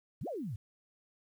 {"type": "exponential two-way sweep", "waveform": "sine", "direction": "up then down", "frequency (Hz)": [92.5, 749, 92.5], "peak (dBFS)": -36, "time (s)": [0.21, 0.56], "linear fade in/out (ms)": 5, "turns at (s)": 0.28, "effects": ["11-bit"]}